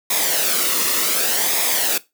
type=noise with flanger; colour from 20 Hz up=white; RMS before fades=-19 dBFS; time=0.1-1.98 s; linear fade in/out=5 ms; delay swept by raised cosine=0.68 to 1.3 ms; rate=0.67 Hz; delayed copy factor=-0.55; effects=noise-tail reverb RT60 0.2 s tail -18 dB re dry + high-pass 200 Hz 12 dB/octave